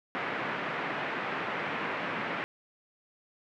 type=band-pass noise; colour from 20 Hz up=white; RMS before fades=-34 dBFS; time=0.15-2.44 s; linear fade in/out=0 ms; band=140 to 2200 Hz; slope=24 dB/octave; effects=none